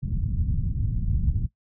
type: low-pass noise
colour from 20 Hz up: pink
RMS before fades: -25 dBFS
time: 0.02-1.47 s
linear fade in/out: 10 ms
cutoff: 160 Hz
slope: 24 dB/octave
effects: noise-tail reverb RT60 0.1 s tail -17 dB re dry